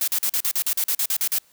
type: noise bursts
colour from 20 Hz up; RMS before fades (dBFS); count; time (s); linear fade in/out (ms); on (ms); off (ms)
blue; -22; 13; 0.01-1.385; 2; 67; 42
effects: white hiss -58 dBFS RMS until 1.52 s